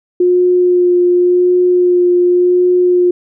sine tone with vibrato, 357.3 Hz, F4, 40 cents sharp, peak -7 dBFS, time 0.2-3.11 s, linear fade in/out 5 ms, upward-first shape sine, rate 0.9 Hz, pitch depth 13 cents each way, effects none

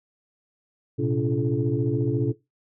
sine tone cluster, 114.6 / 129.1 / 286.7 / 342.2 / 429.7 Hz, A#2 / C3 / D4 / F4 / A4, -29 / -23 / -42 / -35 / -41 cents, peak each -28 / -25 / -27 / -29 / -29 dBFS, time 0.98-2.33 s, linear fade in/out 20 ms, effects noise-tail reverb RT60 0.2 s tail -17 dB re dry + tanh soft clip ceiling -10 dBFS

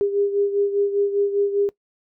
sine beating tone pair, 402.4 / 407.4 Hz, G4 / G#4, +45 / -33 cents, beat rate 5 Hz, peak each -19 / -25 dBFS, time 0.01-1.69 s, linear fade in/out 0 ms, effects noise-tail reverb RT60 0.1 s tail -20 dB re dry

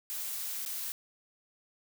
blue noise with dropouts, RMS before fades -37 dBFS, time 0.1-0.92 s, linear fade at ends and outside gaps 0 ms, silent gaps 0.651-0.661 s, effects none

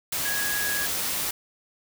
sine tone in noise, 1661.2 Hz, G#6, in tune, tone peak -28 dBFS, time 0.25-0.86 s, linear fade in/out 5 ms, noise white, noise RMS -28 dBFS, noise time 0.12-1.31 s, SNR -3 dB, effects none

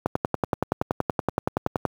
click train, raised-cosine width 1 ms, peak -7 dBFS, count 20, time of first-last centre 0.06-1.852 s, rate 10.6 Hz, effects high-pass 80 Hz 12 dB/octave + 7-bit

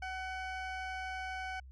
20% pulse tone, 752 Hz, F#5, 28 cents sharp, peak -33 dBFS, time 0.02-1.6 s, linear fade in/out 5 ms, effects added 65 Hz sine -49 dBFS peak until 1.71 s + low-pass 4000 Hz 12 dB/octave

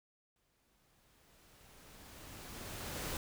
pink noise with exponential growth, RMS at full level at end -39 dBFS, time 0.36-3.17 s, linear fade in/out 1 ms, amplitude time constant 610 ms, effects none

